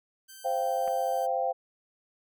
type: tone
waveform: 5% pulse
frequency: 1554 Hz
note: G6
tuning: 16 cents flat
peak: -35 dBFS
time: 0.28-1.27 s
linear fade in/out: 20 ms
type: chord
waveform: sine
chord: C suspended fourth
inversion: none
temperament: equal with one note detuned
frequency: 523.3 / 690.4 / 784 Hz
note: C5 / F5 / G5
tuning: 0 / -20 / 0 cents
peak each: -30 dBFS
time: 0.44-1.53 s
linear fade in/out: 20 ms
type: clicks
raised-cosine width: 0.5 ms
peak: -31 dBFS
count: 2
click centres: 0.876 / 0.881 s
effects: none